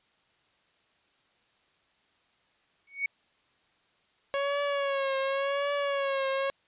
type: tone with exponential growth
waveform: sine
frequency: 2230 Hz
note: C#7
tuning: 10 cents sharp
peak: -23 dBFS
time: 2.87-3.06 s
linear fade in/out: 5 ms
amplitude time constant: 41 ms
type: tone with vibrato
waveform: sawtooth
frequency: 554.4 Hz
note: C#5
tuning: in tune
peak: -23 dBFS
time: 4.34-6.5 s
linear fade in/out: 0 ms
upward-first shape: triangle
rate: 0.9 Hz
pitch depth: 60 cents each way
effects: white hiss -68 dBFS RMS until 6.67 s + resampled to 8000 Hz